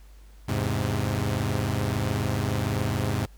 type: chord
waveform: sawtooth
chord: E augmented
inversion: none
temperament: equal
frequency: 82.41 / 103.83 / 130.81 Hz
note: E2 / G#2 / B#2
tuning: 0 / 0 / 0 cents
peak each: -28 / -23 / -25 dBFS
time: 0.48-3.26 s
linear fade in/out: 10 ms
effects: added 50 Hz sine -46 dBFS peak until 3.37 s + pink hiss -60 dBFS RMS until 3.37 s